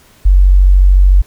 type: tone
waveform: sine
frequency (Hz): 46.78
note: F#1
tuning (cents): +20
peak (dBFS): -3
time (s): 0.25-1.22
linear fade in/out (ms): 10
effects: pink hiss -46 dBFS RMS until 1.26 s